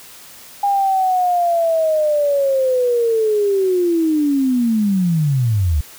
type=linear sweep; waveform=sine; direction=down; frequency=811 to 69 Hz; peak=-13 dBFS; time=0.63-5.81 s; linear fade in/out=5 ms; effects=white hiss -40 dBFS RMS until 5.98 s